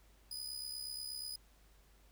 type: tone with amplitude modulation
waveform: sawtooth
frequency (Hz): 4978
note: D#8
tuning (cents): 0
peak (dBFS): -36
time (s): 0.31-1.36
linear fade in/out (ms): 5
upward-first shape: sine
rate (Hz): 68.3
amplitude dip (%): 65
effects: added 50 Hz sine -63 dBFS peak until 2.11 s + pink hiss -69 dBFS RMS until 2.11 s